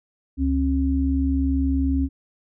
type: tone pair together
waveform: sine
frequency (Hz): 70.7 / 269.7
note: C#2 / C#4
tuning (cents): +35 / -47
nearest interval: octave + major seventh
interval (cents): 2318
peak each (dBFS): -21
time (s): 0.37-2.09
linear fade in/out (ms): 50
effects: none